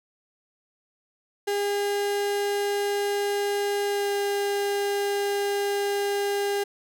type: tone with pitch glide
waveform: 35% pulse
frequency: 405.8 to 403.5 Hz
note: G#4 to G#4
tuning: -40 to -50 cents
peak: -22 dBFS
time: 1.47-6.64 s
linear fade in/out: 10 ms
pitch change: -10 cents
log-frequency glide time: 3.87-4.1 s
effects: none